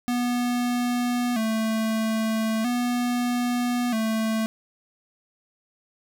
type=tone with vibrato; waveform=square; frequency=232.3 Hz; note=A#3; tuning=6 cents flat; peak=-23 dBFS; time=0.08-4.46 s; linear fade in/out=0 ms; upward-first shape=square; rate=0.39 Hz; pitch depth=85 cents each way; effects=none